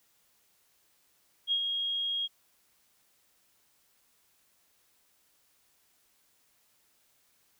sine tone with ADSR envelope, 3269 Hz, G#7, 28 cents flat, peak -24 dBFS, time 1.47-2.28 s, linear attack 49 ms, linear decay 77 ms, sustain -5 dB, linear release 31 ms, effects white hiss -69 dBFS RMS until 7.59 s

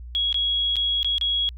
sine tone with dropouts, 3322 Hz, G#7, in tune, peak -20 dBFS, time 0.15-1.49 s, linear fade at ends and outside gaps 0 ms, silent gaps 0.327-0.344 / 0.757-0.766 / 1.03-1.046 / 1.182-1.212 s, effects added 60 Hz sine -35 dBFS peak until 1.57 s

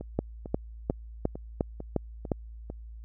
two click trains, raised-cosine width 2 ms, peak -24 / -12 dBFS, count 7 / 7, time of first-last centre 0.01-2.701 / 0.19-2.318 s, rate 2.23 / 2.82 Hz, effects added 56 Hz sine -41 dBFS peak until 3.04 s

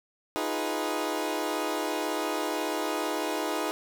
20% pulse chord, F half-diminished seventh, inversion third, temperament equal, 311.1 / 349.2 / 415.3 / 493.9 Hz, Eb4 / F4 / Ab4 / Cb5, 0 / 0 / 0 / 0 cents, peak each -27 / -30 / -29 / -31 dBFS, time 0.36-3.71 s, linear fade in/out 0 ms, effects none

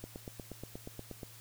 click train, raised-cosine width 2 ms, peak -29 dBFS, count 11, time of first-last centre 0.04-1.232 s, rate 8.39 Hz, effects added 112 Hz sine -56 dBFS peak until 1.4 s + white hiss -55 dBFS RMS until 1.4 s

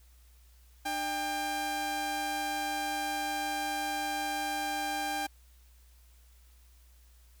sawtooth tone pair together, 300.9 / 796.1 Hz, D4 / G5, +42 / +27 cents, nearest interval octave + perfect fourth, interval 1685 cents, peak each -36 / -28 dBFS, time 0.85-5.27 s, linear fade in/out 10 ms, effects added 60 Hz sine -56 dBFS peak until 7.4 s + white hiss -66 dBFS RMS until 7.4 s

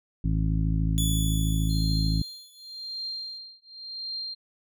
harmonic tone, 53.7 Hz, A1, 41 cents flat, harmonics 1 / 2 / 3 / 4 / 5 / 6, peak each -25 / -29 / -27 / -40 / -34 / -45 dBFS, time 0.24-2.22 s, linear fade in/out 5 ms
15% pulse tone with exponential decay, 3436 Hz, A7, 42 cents flat, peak -20 dBFS, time 0.98-3.38 s, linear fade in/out 0 ms, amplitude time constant 520 ms
sine tone with tremolo, 4186 Hz, C8, in tune, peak -30 dBFS, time 1.69-4.35 s, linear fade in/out 20 ms, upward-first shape triangle, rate 0.91 Hz, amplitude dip 100%
effects none

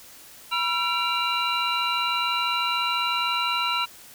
sine tone cluster, 972 / 1353 / 2343 / 2792 / 3962 Hz, B5 / E6 / D7 / F7 / B7, -28 / +45 / -5 / -1 / +5 cents, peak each -28 / -27 / -32 / -27 / -30 dBFS, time 0.51-3.86 s, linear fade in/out 20 ms, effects tanh soft clip ceiling -11 dBFS + white hiss -47 dBFS RMS until 4.14 s

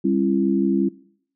sine tone cluster, 198.9 / 271 / 336.4 Hz, G3 / C#4 / E4, +25 / -39 / +35 cents, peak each -21 dBFS, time 0.04-0.89 s, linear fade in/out 10 ms, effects noise-tail reverb RT60 0.6 s tail -20 dB re dry

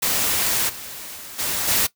white noise with level steps, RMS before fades -21 / -35 / -37 / -24 / -19 dBFS, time 0.02-1.87 s, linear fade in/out 10 ms, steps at 0.68 / 1.15 / 1.38 / 1.67 s, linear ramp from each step 20 ms, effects noise-tail reverb RT60 0.1 s tail -18 dB re dry

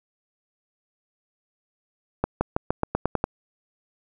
accelerating click train, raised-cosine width 1 ms, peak -7 dBFS, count 9, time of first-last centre 2.24-3.241 s, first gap 170 ms, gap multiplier 0.91, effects none

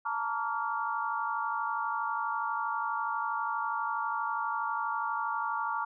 sine chord, Bb major seventh, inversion third, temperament equal with one note detuned, 880 / 932.3 / 1146.5 / 1396.9 Hz, A5 / Bb5 / D6 / F6, 0 / 0 / -42 / 0 cents, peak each -36 / -35 / -34 / -36 dBFS, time 0.05-5.85 s, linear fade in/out 10 ms, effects none

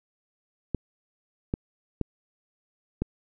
clicks, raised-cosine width 3 ms, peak -13 dBFS, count 4, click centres 0.747 / 1.539 / 2.013 / 3.02 s, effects none

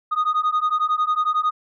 sine beating tone pair, 1234 / 1245 Hz, D#6 / D#6, -15 / +1 cents, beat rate 11 Hz, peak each -19 dBFS, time 0.11-1.51 s, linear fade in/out 20 ms, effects tanh soft clip ceiling -15 dBFS

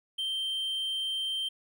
triangle tone, 3136 Hz, G7, in tune, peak -28 dBFS, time 0.18-1.49 s, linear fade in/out 10 ms, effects none

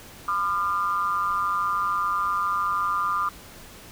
sine tone with amplitude modulation, 1200 Hz, D6, 37 cents sharp, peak -18 dBFS, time 0.28-3.29 s, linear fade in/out 5 ms, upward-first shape sine, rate 187 Hz, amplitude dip 85%, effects pink hiss -45 dBFS RMS until 3.91 s

